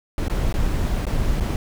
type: noise with dropouts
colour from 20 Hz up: brown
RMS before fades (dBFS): -21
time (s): 0.18-1.56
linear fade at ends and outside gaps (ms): 1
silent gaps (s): 0.282-0.298 / 0.527-0.54 / 1.054-1.067 / 1.4-1.407
effects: none